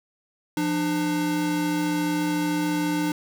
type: tone pair together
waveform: square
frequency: 172.97 / 299.6 Hz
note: F3 / D4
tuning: -16 / +35 cents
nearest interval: minor seventh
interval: 951 cents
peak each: -30 / -24 dBFS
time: 0.57-3.12 s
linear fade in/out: 2 ms
effects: none